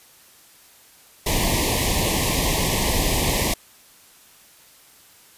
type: band-stop noise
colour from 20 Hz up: pink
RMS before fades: -21 dBFS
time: 1.26-3.54 s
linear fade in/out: 5 ms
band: 1100 to 1800 Hz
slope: 96 dB/octave
effects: white hiss -51 dBFS RMS until 5.37 s + resampled to 32000 Hz